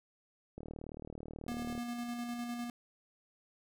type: click train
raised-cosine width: 2 ms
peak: -31 dBFS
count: 47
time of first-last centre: 0.58-1.778 s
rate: 38.4 Hz
type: tone with tremolo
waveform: square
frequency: 239.3 Hz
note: A#3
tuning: 46 cents sharp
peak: -37 dBFS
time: 1.48-2.7 s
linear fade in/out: 2 ms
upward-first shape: square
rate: 9.9 Hz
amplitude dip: 30%
effects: none